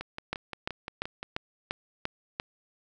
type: two click trains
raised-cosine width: 0.3 ms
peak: -14 / -20 dBFS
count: 7 / 8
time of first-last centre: 0.33-2.399 / 0.01-1.23 s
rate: 2.9 / 5.74 Hz
effects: none